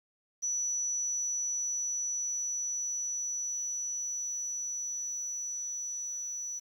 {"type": "tone with level ramp", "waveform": "sine", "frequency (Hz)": 5920, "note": "F#8", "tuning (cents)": 0, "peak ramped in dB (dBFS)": [-29, -35], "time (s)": [0.42, 6.6], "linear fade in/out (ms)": 20, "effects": ["10-bit"]}